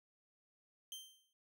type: tone with exponential decay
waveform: sawtooth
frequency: 3136 Hz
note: G7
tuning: in tune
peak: -40 dBFS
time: 0.92-1.33 s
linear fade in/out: 1 ms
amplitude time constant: 87 ms
effects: noise-tail reverb RT60 0.2 s tail -22 dB re dry